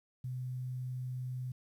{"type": "tone with quantisation", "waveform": "sine", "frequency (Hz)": 127, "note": "B2", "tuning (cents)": 49, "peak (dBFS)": -36, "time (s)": [0.24, 1.52], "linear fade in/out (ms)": 5, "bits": 11, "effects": []}